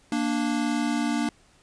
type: tone pair together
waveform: square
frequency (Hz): 233.1 / 293.7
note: A#3 / D4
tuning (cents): 0 / 0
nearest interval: major third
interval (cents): 400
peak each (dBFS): -27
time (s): 0.12-1.29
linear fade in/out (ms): 2
effects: pink hiss -59 dBFS RMS until 1.62 s + resampled to 22050 Hz